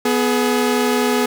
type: tone pair together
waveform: sawtooth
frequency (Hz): 247.4 / 422.9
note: B3 / G#4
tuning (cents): +3 / +31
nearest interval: major sixth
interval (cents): 928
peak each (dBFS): -14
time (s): 0.05-1.26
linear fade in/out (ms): 5
effects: none